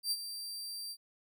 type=tone with ADSR envelope; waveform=sawtooth; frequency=4699 Hz; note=D8; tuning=in tune; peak=-26 dBFS; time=0.03-0.97 s; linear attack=83 ms; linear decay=45 ms; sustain=-11 dB; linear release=58 ms; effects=none